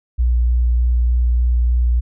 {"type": "tone with vibrato", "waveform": "sine", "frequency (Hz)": 60.1, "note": "B1", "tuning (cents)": -46, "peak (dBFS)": -12, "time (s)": [0.18, 2.01], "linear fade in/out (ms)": 20, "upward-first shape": "square", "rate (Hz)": 3.3, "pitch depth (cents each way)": 10, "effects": []}